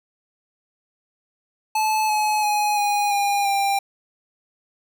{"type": "tone with pitch steps", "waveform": "square", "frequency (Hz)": [866, 851.1, 836.5, 822.1, 808, 794.1], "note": ["A5", "G#5", "G#5", "G#5", "G#5", "G5"], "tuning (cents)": [-28, 42, 12, -18, -48, 22], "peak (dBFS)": -19, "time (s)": [1.75, 3.79], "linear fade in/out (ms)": 5, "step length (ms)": 340, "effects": []}